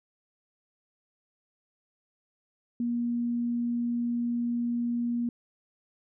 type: tone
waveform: sine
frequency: 238.1 Hz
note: A#3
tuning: 37 cents sharp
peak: -26 dBFS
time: 2.8-5.29 s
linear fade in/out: 2 ms
effects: none